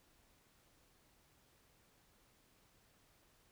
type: silence
effects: pink hiss -71 dBFS RMS until 3.51 s